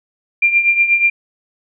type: tone with tremolo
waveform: sine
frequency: 2384 Hz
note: D7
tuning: 25 cents sharp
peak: -7 dBFS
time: 0.42-1.1 s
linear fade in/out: 5 ms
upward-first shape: triangle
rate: 8.3 Hz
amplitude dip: 75%
effects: none